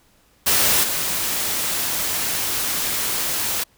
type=noise with level steps; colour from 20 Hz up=white; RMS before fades=-17 / -23 dBFS; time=0.46-3.64 s; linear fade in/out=10 ms; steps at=0.83 s; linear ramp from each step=10 ms; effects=pink hiss -58 dBFS RMS until 3.77 s